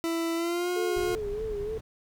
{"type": "tone with pitch glide", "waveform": "40% pulse", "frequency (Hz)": [331.9, 357.8], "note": ["E4", "F4"], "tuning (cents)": [12, 42], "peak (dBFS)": -26, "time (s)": [0.04, 1.15], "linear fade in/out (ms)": 0, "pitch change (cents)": 130, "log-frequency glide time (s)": [0.35, 0.7]}
{"type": "tone with vibrato", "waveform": "sine", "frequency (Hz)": 423.3, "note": "G#4", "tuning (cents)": 33, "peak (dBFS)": -30, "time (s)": [0.76, 1.78], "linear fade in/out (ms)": 5, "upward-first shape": "sine", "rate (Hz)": 3.3, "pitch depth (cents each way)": 77}
{"type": "noise", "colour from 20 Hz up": "brown", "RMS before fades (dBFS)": -40, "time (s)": [0.96, 1.81], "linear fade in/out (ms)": 10}
{"effects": []}